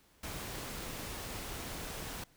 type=noise; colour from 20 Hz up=pink; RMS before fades=-42 dBFS; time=0.23-2.24 s; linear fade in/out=5 ms; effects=pink hiss -66 dBFS RMS until 2.36 s